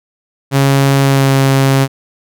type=tone with pitch glide; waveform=sawtooth; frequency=137.6 to 135.55 Hz; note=C#3 to C#3; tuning=-12 to -38 cents; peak=-4 dBFS; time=0.51-1.88 s; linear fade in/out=50 ms; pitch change=-26 cents; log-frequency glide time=1.01-1.35 s; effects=none